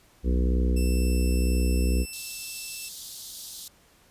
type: harmonic tone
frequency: 62.1 Hz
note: B1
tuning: 10 cents sharp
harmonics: 1 / 3 / 4 / 5 / 6 / 7 / 8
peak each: -21 / -31 / -33 / -35 / -37 / -38 / -39 dBFS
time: 0.23-2.06 s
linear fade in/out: 50 ms
type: tone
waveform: 10% pulse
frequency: 2660 Hz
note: E7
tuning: 15 cents sharp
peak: -28 dBFS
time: 0.76-2.89 s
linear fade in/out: 10 ms
type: high-pass noise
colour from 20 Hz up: pink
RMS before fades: -40 dBFS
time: 2.13-3.68 s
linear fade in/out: 2 ms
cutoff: 3500 Hz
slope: 48 dB/octave
effects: pink hiss -59 dBFS RMS until 4.1 s + resampled to 32000 Hz